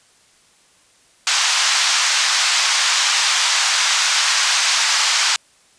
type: band-pass noise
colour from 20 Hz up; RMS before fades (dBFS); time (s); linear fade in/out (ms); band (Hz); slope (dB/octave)
white; -17; 1.27-5.36; 0; 890 to 6600; 24
effects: white hiss -54 dBFS RMS until 5.78 s + resampled to 22050 Hz